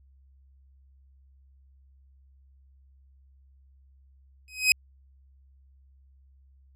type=tone with exponential growth; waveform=sawtooth; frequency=2525 Hz; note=D#7; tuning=25 cents sharp; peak=-10 dBFS; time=4.48-4.72 s; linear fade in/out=1 ms; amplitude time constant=52 ms; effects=added 67 Hz sine -55 dBFS peak until 6.75 s + low-pass 12000 Hz 12 dB/octave